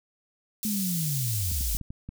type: high-pass noise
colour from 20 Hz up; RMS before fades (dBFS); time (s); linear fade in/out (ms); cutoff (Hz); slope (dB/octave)
white; -32; 0.63-1.77; 0; 4800; 12
type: linear sweep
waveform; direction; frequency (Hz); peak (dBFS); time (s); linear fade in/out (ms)
sine; down; 217.5 to 42.15; -27; 0.65-1.77; 0
type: clicks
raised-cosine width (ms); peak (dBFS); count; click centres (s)
5; -25; 6; 1.517 / 1.609 / 1.749 / 1.813 / 1.905 / 2.09
effects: none